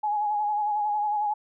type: tone with vibrato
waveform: sine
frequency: 837 Hz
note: G#5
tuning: 13 cents sharp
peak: -23 dBFS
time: 0.03-1.34 s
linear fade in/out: 10 ms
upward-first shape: sine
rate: 11 Hz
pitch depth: 36 cents each way
effects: none